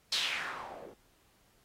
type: noise with low-pass filter sweep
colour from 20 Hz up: blue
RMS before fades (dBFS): -37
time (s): 0.12-0.94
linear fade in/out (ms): 5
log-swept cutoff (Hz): 4500 to 360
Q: 3.2
effects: pink hiss -68 dBFS RMS until 1.64 s + AAC 48 kbps